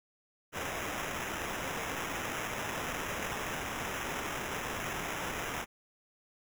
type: noise with sample-and-hold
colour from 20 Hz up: white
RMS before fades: -37 dBFS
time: 0.52-5.66 s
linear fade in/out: 50 ms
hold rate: 4410 Hz
effects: none